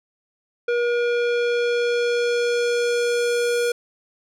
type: tone with low-pass filter sweep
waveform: square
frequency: 478.4 Hz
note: A#4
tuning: 45 cents sharp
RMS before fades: -21 dBFS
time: 0.68-3.72 s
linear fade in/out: 5 ms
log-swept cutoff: 2300 to 11000 Hz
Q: 0.94
effects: none